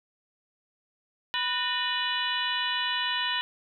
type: harmonic tone with a mistuned harmonic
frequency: 493.4 Hz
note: B4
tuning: 2 cents flat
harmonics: 2 / 3 / 4 / 5 / 6 / 7 / 8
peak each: -33 / -38 / -32 / -38 / -30 / -36 / -37 dBFS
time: 1.34-3.41 s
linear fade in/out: 0 ms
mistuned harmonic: 4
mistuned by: -130 cents
effects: none